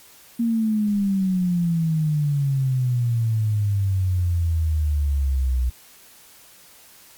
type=exponential sweep; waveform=sine; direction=down; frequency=235.3 to 61.1 Hz; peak=-18 dBFS; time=0.39-5.7 s; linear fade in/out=10 ms; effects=white hiss -49 dBFS RMS until 7.17 s + Opus 48 kbps